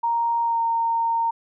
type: tone with pitch glide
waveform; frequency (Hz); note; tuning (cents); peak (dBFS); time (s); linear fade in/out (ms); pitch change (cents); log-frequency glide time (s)
sine; 932.3 to 920; A#5 to A#5; 0 to -23; -19; 0.03-1.31; 10; -23; 0.43-0.6
effects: none